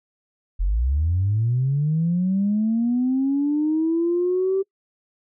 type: linear sweep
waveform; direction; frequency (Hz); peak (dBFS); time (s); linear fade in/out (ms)
sine; up; 40.79 to 390; -17; 0.59-4.63; 20
effects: noise-tail reverb RT60 0.1 s tail -25 dB re dry + tanh soft clip ceiling -13 dBFS